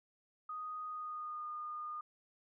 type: tone with pitch glide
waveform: sine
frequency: 1244 to 1220.5 Hz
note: D#6 to D#6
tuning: -1 to -34 cents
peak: -40 dBFS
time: 0.49-2.01 s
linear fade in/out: 5 ms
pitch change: -33 cents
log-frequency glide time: 0.86-1.47 s
effects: none